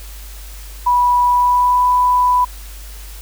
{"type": "tone with pitch glide", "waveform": "sine", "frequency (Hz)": [980, 992.5], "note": ["B5", "B5"], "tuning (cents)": [-14, 8], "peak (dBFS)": -10, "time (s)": [0.86, 2.45], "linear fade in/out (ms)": 10, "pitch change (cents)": 22, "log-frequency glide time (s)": [1.28, 1.85], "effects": ["added 50 Hz sine -31 dBFS peak until 3.21 s", "white hiss -39 dBFS RMS until 3.21 s"]}